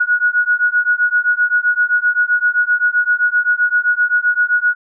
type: beating tone pair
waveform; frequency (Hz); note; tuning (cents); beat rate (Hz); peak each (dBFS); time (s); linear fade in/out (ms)
sine; 1453 / 1460.7; F#6 / F#6; -32 / -23; 7.7; -15 / -15; 0-4.75; 10
effects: none